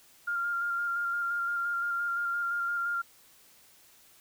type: tone with vibrato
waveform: sine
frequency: 1396.9 Hz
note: F6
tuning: in tune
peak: -28 dBFS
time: 0.27-3.02 s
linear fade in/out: 10 ms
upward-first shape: square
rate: 5.8 Hz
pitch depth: 16 cents each way
effects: white hiss -59 dBFS RMS until 4.2 s